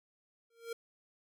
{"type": "tone with exponential growth", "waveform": "square", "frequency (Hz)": 462.6, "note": "A#4", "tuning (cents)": -13, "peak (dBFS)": -36, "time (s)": [0.5, 0.73], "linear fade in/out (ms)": 5, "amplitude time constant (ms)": 48, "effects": []}